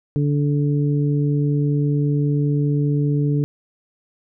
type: harmonic tone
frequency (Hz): 145.1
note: D3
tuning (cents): -21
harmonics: 1 / 2 / 3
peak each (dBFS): -17 / -23 / -28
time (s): 0.16-3.44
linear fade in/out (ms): 0
effects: none